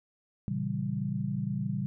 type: chord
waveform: sine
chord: A# diminished seventh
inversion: none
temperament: equal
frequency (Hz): 116.54 / 138.59 / 164.81 / 196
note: A#2 / C#3 / E3 / G3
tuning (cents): 0 / 0 / 0 / 0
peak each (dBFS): -36 / -34 / -37 / -33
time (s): 0.48-1.86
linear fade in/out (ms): 0
effects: none